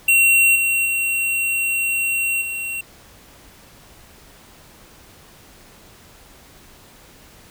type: tone with level steps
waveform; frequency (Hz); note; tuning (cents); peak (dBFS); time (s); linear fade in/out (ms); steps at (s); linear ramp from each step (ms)
square; 2735; F7; -37; -12 / -17 / -19 / -25; 0.08-2.81; 5; 0.55 / 0.85 / 2.41; 10
effects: pink hiss -47 dBFS RMS until 7.5 s